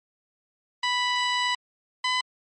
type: tone pair in turn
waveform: 15% pulse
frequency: 987.8 / 1006.8 Hz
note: B5 / B5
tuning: 0 / +33 cents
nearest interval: unison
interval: 33 cents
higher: second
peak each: -16 dBFS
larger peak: neither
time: 0.83-1.55 / 2.04-2.21 s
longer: first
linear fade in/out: 5 ms
effects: MP3 32 kbps